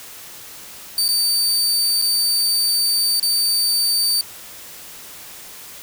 sawtooth tone with dropouts, 4602 Hz, D8, 36 cents flat, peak -13 dBFS, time 0.98-4.21 s, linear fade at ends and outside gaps 1 ms, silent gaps 1.081-1.088 / 2.016-2.022 / 3.198-3.228 s, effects white hiss -38 dBFS RMS until 5.82 s

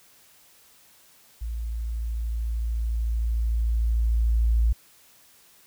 sine tone with level ramp, 56.7 Hz, A#1, 47 cents flat, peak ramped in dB -28 to -17 dBFS, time 1.41-4.73 s, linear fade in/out 10 ms, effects white hiss -56 dBFS RMS until 5.66 s

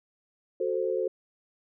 sine chord, F# diminished, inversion none, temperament equal, 370 / 440 / 523.3 Hz, F#4 / A4 / C5, 0 / 0 / 0 cents, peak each -30 dBFS, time 0.6-1.08 s, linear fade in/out 5 ms, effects none

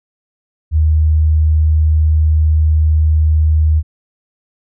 sine tone, 77.78 Hz, D#2, in tune, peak -8 dBFS, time 0.71-3.83 s, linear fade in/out 50 ms, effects none

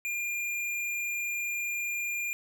square tone, 2405 Hz, D7, 41 cents sharp, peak -31 dBFS, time 0.05-2.33 s, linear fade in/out 0 ms, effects none

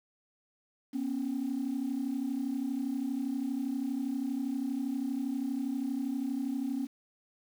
sine tone pair together, 242.6 / 275.1 Hz, B3 / C#4, -31 / -13 cents, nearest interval major second, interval 218 cents, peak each -33 / -31 dBFS, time 0.93-6.87 s, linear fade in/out 20 ms, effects tanh soft clip ceiling -26 dBFS + 9-bit

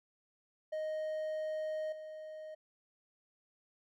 triangle tone with level steps, 622.3 Hz, D#5, in tune, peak -33 / -42 dBFS, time 0.72-2.55 s, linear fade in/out 10 ms, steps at 1.92 s, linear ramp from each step 5 ms, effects none

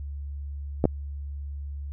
clicks, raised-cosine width 2 ms, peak -7 / -6 dBFS, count 2, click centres 0.841 / 0.854 s, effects added 71 Hz sine -32 dBFS peak until 1.92 s

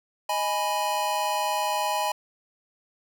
square chord, G# minor, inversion second, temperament equal, 622.3 / 830.6 / 987.8 Hz, D#5 / G#5 / B5, 0 / 0 / 0 cents, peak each -32 / -28 / -29 dBFS, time 0.29-2.12 s, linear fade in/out 5 ms, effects none

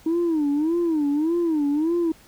sine tone with vibrato, 314.3 Hz, D#4, 18 cents sharp, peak -17 dBFS, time 0.06-2.12 s, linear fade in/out 5 ms, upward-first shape sine, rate 1.7 Hz, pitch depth 170 cents each way, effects tanh soft clip ceiling -17 dBFS + pink hiss -52 dBFS RMS until 2.27 s

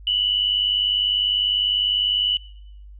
sine tone pair together, 2890 / 2990 Hz, F#7 / F#7, -41 / +17 cents, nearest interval minor second, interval 58 cents, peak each -24 / -19 dBFS, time 0.07-2.37 s, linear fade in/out 2 ms, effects noise-tail reverb RT60 0.8 s tail -21 dB re dry + added 50 Hz sine -39 dBFS peak until 2.99 s

